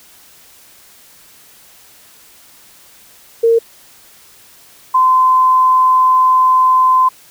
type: tone pair in turn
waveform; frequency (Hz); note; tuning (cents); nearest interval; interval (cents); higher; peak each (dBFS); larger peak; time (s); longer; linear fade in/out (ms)
sine; 459.5 / 1028.6; A#4 / C6; -25 / -30; octave + major second; 1395; second; -7; neither; 3.43-3.59 / 4.94-7.09; second; 10
effects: white hiss -44 dBFS RMS until 7.3 s